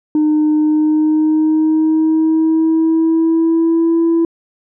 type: tone with pitch glide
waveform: sine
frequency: 305 to 332.6 Hz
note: D#4 to E4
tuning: -34 to +16 cents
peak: -8 dBFS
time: 0.15-4.25 s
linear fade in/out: 2 ms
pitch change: +150 cents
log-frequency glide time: 0.56-4 s
effects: tanh soft clip ceiling -8 dBFS